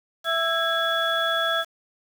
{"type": "tone cluster", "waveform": "sine", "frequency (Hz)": [663, 1324, 1639, 3390], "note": ["E5", "E6", "G#6", "G#7"], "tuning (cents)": [10, 7, -23, 35], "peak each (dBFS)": -26, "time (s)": [0.24, 1.65], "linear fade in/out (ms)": 50, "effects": ["tanh soft clip ceiling -11 dBFS", "7-bit"]}